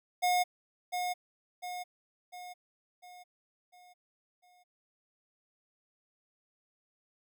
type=tone with echo; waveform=square; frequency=720 Hz; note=F#5; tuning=47 cents flat; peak=-26 dBFS; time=0.22-0.44 s; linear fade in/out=20 ms; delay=700 ms; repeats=6; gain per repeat=-6 dB; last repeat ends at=4.64 s; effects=none